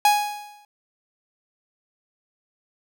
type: tone with exponential decay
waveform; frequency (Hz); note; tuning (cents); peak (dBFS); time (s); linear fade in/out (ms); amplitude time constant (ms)
45% pulse; 830.6; G#5; 0; -12; 0.05-0.65; 2; 130
effects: none